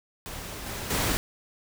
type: noise with level steps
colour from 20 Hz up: pink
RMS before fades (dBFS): -38 / -35 / -26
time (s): 0.26-1.17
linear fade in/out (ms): 0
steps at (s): 0.66 / 0.9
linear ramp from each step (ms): 5
effects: none